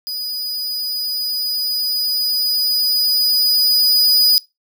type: tone with level ramp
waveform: 45% pulse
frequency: 4946 Hz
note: D#8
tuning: 11 cents flat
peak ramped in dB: -22 to -9 dBFS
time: 0.07-4.38 s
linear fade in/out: 0 ms
effects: noise-tail reverb RT60 0.2 s tail -20 dB re dry